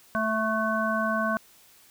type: harmonic tone with a mistuned harmonic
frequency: 220 Hz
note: A3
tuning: in tune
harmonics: 1 / 3 / 5 / 7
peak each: -29 / -29 / -29 / -29 dBFS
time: 0.15-1.37 s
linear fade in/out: 0 ms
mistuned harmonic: 7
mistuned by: -30 cents
effects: white hiss -56 dBFS RMS until 1.9 s